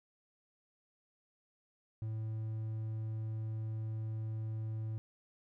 triangle tone, 110 Hz, A2, in tune, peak -34 dBFS, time 2.02-4.98 s, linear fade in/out 0 ms, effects none

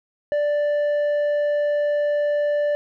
square tone with low-pass filter, 587.3 Hz, D5, in tune, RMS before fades -21 dBFS, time 0.32-2.75 s, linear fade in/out 0 ms, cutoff 1200 Hz, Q 1, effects none

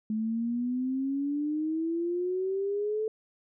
sine exponential sweep, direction up, 214.7 to 439.8 Hz, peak -27 dBFS, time 0.1-3.08 s, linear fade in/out 2 ms, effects none

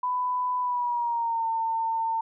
sine tone with pitch glide, 997 to 903.8 Hz, B5 to A5, +16 to +46 cents, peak -24 dBFS, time 0.03-2.21 s, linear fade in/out 5 ms, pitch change -170 cents, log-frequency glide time 0.6-1.47 s, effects none

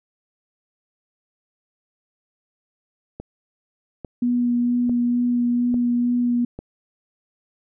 click train, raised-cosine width 2 ms, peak -19 dBFS, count 5, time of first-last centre 3.2-6.59 s, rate 1.18 Hz
sine tone with vibrato, 242.3 Hz, B3, 33 cents flat, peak -17 dBFS, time 4.22-6.45 s, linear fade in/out 5 ms, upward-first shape sine, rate 2.2 Hz, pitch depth 11 cents each way
effects none

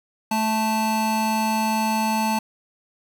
square tone pair together, 219.4 / 880 Hz, A3 / A5, -5 / 0 cents, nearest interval 2 octaves, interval 2405 cents, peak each -24 / -23 dBFS, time 0.31-2.39 s, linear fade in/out 5 ms, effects none

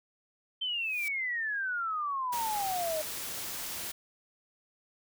sine exponential sweep, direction down, 3127 to 609 Hz, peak -30 dBFS, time 0.61-3.02 s, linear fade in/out 10 ms
blue noise with exponential growth, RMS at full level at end -39 dBFS, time 0.69-1.08 s, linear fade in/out 0 ms, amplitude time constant 83 ms
white noise, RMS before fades -38 dBFS, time 2.32-3.92 s, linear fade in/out 10 ms
effects none

